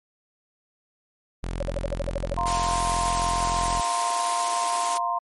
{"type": "tone", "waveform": "sawtooth", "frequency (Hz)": 43.31, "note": "F1", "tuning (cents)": -14, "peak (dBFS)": -24, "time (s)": [1.43, 3.81], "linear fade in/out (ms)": 0}
{"type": "tone bursts", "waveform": "sine", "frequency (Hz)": 563, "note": "C#5", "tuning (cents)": 27, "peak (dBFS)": -24, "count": 10, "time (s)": [1.6, 2.337], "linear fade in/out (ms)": 5, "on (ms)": 26, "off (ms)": 53}
{"type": "chord", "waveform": "sine", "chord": "F suspended fourth", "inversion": "none", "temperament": "equal", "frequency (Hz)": [698.5, 932.3, 1046.5], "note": ["F5", "Bb5", "C6"], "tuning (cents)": [0, 0, 0], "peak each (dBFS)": [-28, -28, -26], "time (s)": [2.37, 5.19], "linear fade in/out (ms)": 10}
{"type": "high-pass noise", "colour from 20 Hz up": "white", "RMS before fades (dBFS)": -30, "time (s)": [2.46, 4.98], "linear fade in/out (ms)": 10, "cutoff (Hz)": 270, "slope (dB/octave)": 48}
{"effects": ["MP3 48 kbps"]}